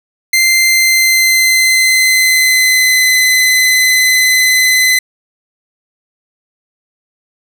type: tone with pitch glide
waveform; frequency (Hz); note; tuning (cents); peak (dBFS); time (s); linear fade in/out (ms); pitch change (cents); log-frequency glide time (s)
sawtooth; 2083 to 2028; C7 to B6; -8 to +45; -4; 0.33-4.99; 5; -47; 0.67-3.11
effects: none